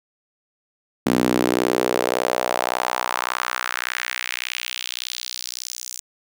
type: tone with high-pass filter sweep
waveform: sawtooth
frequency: 61.74 Hz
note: B1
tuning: in tune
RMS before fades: -24 dBFS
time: 1.06-6 s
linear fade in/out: 5 ms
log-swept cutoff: 240 to 6800 Hz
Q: 2.1
effects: none